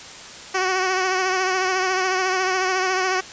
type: tone with vibrato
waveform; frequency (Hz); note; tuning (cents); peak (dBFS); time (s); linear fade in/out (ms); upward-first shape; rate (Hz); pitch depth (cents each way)
10% pulse; 373.4; F#4; +16; -11; 0.54-3.21; 10; triangle; 14; 45
effects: white hiss -38 dBFS RMS until 3.32 s + resampled to 16000 Hz